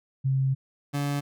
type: tone pair in turn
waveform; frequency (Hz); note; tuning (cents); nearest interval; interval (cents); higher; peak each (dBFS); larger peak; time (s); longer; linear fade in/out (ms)
sine / 30% pulse; 133.8 / 143.11; C3 / D3; +39 / -44; minor second; 117; second; -21 / -23; first; 0.24-0.55 / 0.93-1.21; first; 20
effects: none